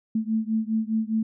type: beating tone pair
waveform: sine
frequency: 218.7 / 223.6 Hz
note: A3 / A3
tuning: -10 / +28 cents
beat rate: 4.9 Hz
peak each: -25 / -26 dBFS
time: 0.15-1.23 s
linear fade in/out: 5 ms
effects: none